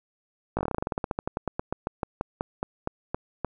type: slowing click train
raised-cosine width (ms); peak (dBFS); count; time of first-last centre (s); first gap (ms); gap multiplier
1; -13; 29; 0.57-3.447; 18; 1.11
effects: none